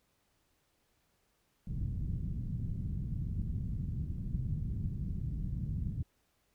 white low-pass noise, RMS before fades -36 dBFS, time 1.67-6.03 s, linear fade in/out 5 ms, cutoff 160 Hz, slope 24 dB/octave, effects pink hiss -75 dBFS RMS until 6.54 s

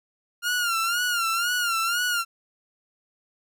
sawtooth tone with vibrato, 1400 Hz, F6, 4 cents sharp, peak -19 dBFS, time 0.42-2.25 s, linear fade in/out 50 ms, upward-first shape sine, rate 2 Hz, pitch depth 87 cents each way, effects none

